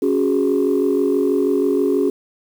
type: chord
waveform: sine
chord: C# suspended fourth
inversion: none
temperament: just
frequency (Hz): 277.2 / 369.6 / 415.8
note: C#4 / F#4 / G#4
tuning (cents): 0 / -2 / +2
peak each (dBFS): -18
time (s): 0.02-2.1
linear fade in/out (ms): 5
effects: tanh soft clip ceiling -8 dBFS + 7-bit